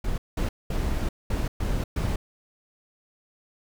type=noise bursts at uneven times; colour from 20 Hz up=brown; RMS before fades=-26 dBFS; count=6; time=0.04-0.18 / 0.37-0.49 / 0.7-1.09 / 1.3-1.48 / 1.6-1.84 / 1.96-2.16 s; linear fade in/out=5 ms; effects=none